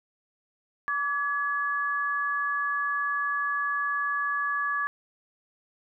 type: tone pair together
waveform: sine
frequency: 1153 / 1691.9 Hz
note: D6 / G#6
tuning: -32 / +32 cents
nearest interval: perfect fifth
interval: 664 cents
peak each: -28 dBFS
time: 0.88-4.87 s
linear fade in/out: 0 ms
effects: none